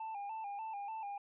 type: tone with vibrato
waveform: triangle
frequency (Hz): 845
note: G#5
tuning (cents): +30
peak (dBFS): -38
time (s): 0-1.18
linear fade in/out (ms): 5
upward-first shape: square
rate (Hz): 3.4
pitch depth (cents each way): 80
effects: resampled to 8000 Hz